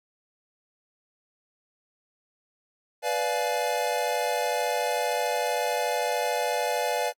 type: chord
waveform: square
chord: B diminished seventh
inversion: none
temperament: equal with one note detuned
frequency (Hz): 493.9 / 587.3 / 698.5 / 850.5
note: B4 / D5 / F5 / Ab5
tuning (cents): 0 / 0 / 0 / +41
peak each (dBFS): -31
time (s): 3.02-7.13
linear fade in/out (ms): 50
effects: AAC 64 kbps